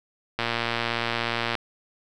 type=click train; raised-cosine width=0.3 ms; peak=-9 dBFS; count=137; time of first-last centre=0.39-1.552 s; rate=117 Hz; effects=none